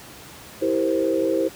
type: chord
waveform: sine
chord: C dominant seventh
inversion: first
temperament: just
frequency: 327 / 392.4 / 470.9 / 523.3 Hz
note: E4 / G4 / Bb4 / C5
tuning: -14 / +2 / +18 / 0 cents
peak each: -23 / -25 / -27 / -23 dBFS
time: 0.61-1.49 s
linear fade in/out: 20 ms
effects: pink hiss -42 dBFS RMS until 1.55 s + high-pass 80 Hz 12 dB/octave